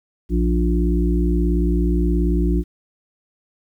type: harmonic tone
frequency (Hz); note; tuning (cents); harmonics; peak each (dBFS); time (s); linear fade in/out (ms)
58.6; A#1; +10; 1 / 3 / 5 / 6; -17 / -22 / -24 / -25; 0.29-2.64; 50
effects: 9-bit